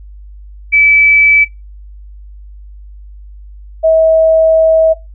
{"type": "tone pair in turn", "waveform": "sine", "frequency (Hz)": [2304, 643.7], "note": ["D7", "E5"], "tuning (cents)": [-34, -41], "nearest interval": "octave + minor seventh", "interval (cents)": 2207, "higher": "first", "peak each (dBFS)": -5, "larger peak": "neither", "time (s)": [[0.72, 1.45], [3.83, 4.94]], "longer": "second", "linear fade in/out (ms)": 20, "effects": ["noise-tail reverb RT60 0.2 s tail -17 dB re dry", "added 50 Hz sine -30 dBFS peak until 5.14 s"]}